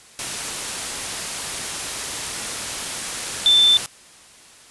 sine tone in noise, 3542 Hz, A7, 11 cents sharp, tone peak -11 dBFS, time 3.46-3.77 s, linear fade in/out 0 ms, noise white, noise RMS -27 dBFS, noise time 0.19-3.86 s, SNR +13 dB, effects white hiss -47 dBFS RMS until 4.7 s + resampled to 24000 Hz

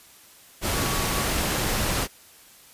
sine tone in noise, 1128 Hz, C#6, 30 cents sharp, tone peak -34 dBFS, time 0.72-1.26 s, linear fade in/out 50 ms, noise pink, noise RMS -25 dBFS, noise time 0.61-2.08 s, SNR -12 dB, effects white hiss -51 dBFS RMS until 2.73 s + resampled to 32000 Hz

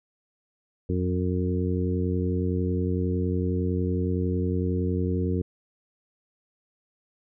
harmonic tone with a mistuned harmonic, 90.9 Hz, F#2, 30 cents flat, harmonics 1 / 2 / 3 / 4 / 5, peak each -26 / -29 / -31 / -32 / -33 dBFS, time 0.89-5.42 s, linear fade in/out 5 ms, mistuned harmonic 1, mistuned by -47 cents, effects none

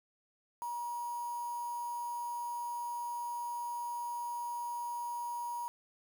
sine tone with quantisation, 955 Hz, A#5, 42 cents sharp, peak -36 dBFS, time 0.62-5.68 s, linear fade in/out 0 ms, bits 8, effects none

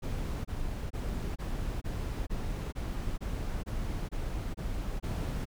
brown noise bursts, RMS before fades -34 dBFS, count 12, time 0.02-5.455 s, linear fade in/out 20 ms, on 430 ms, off 25 ms, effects none

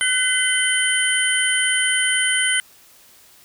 sine tone cluster, 1506 / 2041 / 3068 / 9290 Hz, F#6 / C7 / G7 / D9, +30 / -44 / -38 / -20 cents, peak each -22 dBFS, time 0.01-2.6 s, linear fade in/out 0 ms, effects white hiss -50 dBFS RMS until 3.44 s

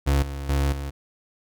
35% pulse tone with level steps, 69.8 Hz, C#2, 13 cents sharp, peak -16 / -28 / -18 / -27 dBFS, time 0.06-0.91 s, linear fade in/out 20 ms, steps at 0.22 / 0.49 / 0.72 s, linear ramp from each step 5 ms, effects none

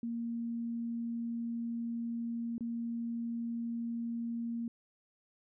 sine tone with dropouts, 233.1 Hz, A#3, in tune, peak -34 dBFS, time 0.03-4.68 s, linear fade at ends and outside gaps 2 ms, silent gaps 2.581-2.607 s, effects none

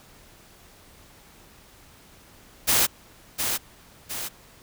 white noise with echo, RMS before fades -20 dBFS, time 2.67-2.87 s, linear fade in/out 20 ms, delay 710 ms, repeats 2, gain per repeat -6 dB, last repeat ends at 4.29 s, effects pink hiss -52 dBFS RMS until 4.62 s

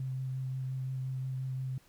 sine tone with vibrato, 130.81 Hz, C3, in tune, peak -33 dBFS, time 0-1.78 s, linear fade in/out 2 ms, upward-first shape sine, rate 5.7 Hz, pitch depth 12 cents each way, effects pink hiss -64 dBFS RMS until 1.88 s

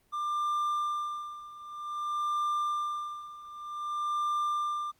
triangle tone with tremolo, 1192 Hz, D6, 25 cents sharp, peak -25 dBFS, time 0.12-4.92 s, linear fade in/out 20 ms, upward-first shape sine, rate 0.53 Hz, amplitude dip 85%, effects pink hiss -69 dBFS RMS until 4.99 s + Opus 32 kbps

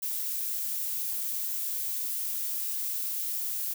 violet noise, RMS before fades -32 dBFS, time 0.02-3.74 s, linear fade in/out 10 ms, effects none

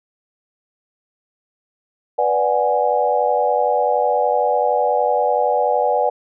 sine chord, G# half-diminished seventh, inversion first, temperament equal, 493.9 / 587.3 / 740 / 830.6 Hz, B4 / D5 / F#5 / G#5, 0 / 0 / 0 / 0 cents, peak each -20 dBFS, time 2.18-6.1 s, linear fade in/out 10 ms, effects none

